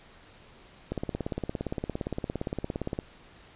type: click train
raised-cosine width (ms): 2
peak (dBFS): -17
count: 37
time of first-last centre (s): 0.92-2.989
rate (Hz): 17.4
effects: pink hiss -54 dBFS RMS until 3.55 s + resampled to 8000 Hz